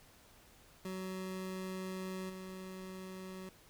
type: tone with level steps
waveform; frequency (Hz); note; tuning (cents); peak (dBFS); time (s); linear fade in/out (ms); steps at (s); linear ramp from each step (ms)
25% pulse; 187.3; F#3; +21; -36 / -41; 0.85-3.49; 2; 2.29; 10
effects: pink hiss -62 dBFS RMS until 3.69 s